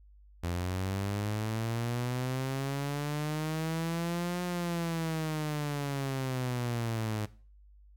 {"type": "linear two-way sweep", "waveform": "sawtooth", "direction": "up then down", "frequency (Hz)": [85.1, 178.6, 105.2], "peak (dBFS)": -27, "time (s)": [0.43, 7.26], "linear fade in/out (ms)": 10, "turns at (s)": 4.43, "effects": ["noise-tail reverb RT60 0.4 s tail -18 dB re dry", "added 50 Hz sine -54 dBFS peak until 7.96 s"]}